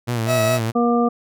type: tone with vibrato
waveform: sawtooth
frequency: 116.54 Hz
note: A#2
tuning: in tune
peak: -16 dBFS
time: 0.07-0.72 s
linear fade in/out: 20 ms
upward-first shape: sine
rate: 4.8 Hz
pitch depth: 77 cents each way
type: tone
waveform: 40% pulse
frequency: 646 Hz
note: E5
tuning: 35 cents flat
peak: -16 dBFS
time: 0.26-0.6 s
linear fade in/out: 50 ms
type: harmonic tone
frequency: 237.8 Hz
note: A#3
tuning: 35 cents sharp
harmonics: 1 / 2 / 3 / 5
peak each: -17 / -20 / -22 / -24 dBFS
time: 0.75-1.09 s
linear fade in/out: 10 ms
effects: none